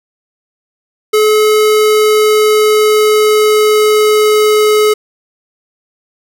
square tone with pitch glide, 428.1 to 425.4 Hz, A4 to G#4, -47 to +42 cents, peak -7 dBFS, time 1.13-4.94 s, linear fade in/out 10 ms, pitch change -11 cents, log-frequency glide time 1.63-4.76 s, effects none

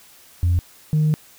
sine tone pair in turn, 87.31 / 153.56 Hz, F2 / D#3, 0 / -22 cents, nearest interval minor seventh, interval 978 cents, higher second, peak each -13 dBFS, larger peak neither, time 0.43-0.59 / 0.93-1.14 s, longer second, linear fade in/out 0 ms, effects tanh soft clip ceiling -12 dBFS + white hiss -49 dBFS RMS until 1.38 s

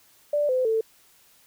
sine tone with pitch steps, 587.3 / 511.3 / 445.1 Hz, D5 / C5 / A4, 0 / -40 / +20 cents, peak -20 dBFS, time 0.33-0.81 s, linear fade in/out 5 ms, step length 160 ms, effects white hiss -58 dBFS RMS until 1.46 s

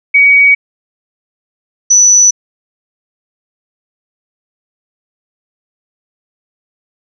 sine tone pair in turn, 2257 / 5953 Hz, C#7 / F#8, +31 / +10 cents, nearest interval octave + perfect fourth, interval 1679 cents, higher second, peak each -3 dBFS, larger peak neither, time 0.14-0.55 / 1.9-2.31 s, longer neither, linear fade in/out 10 ms, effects none

